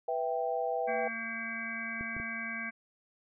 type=chord; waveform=sine; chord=E minor; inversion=second; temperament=equal; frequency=493.9 / 659.3 / 784 Hz; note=B4 / E5 / G5; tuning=0 / 0 / 0 cents; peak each=-34 dBFS; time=0.08-1.08 s; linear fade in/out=5 ms
type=harmonic tone; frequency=227.5 Hz; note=A#3; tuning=42 cents flat; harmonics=1 / 3 / 5 / 7 / 9 / 10; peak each=-43 / -49 / -47 / -39 / -42 / -40 dBFS; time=0.87-2.71 s; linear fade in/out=20 ms
type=clicks; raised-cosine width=3 ms; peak=-29 dBFS; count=3; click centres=2.01 / 2.166 / 2.2 s
effects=none